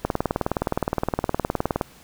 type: click train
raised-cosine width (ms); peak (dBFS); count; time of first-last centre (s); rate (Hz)
1; -7; 35; 0.05-1.812; 19.3
effects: pink hiss -50 dBFS RMS until 2.03 s